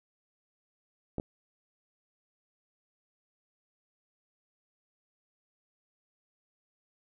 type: clicks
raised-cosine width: 2 ms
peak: -21 dBFS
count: 2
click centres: 1.183 / 1.199 s
effects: none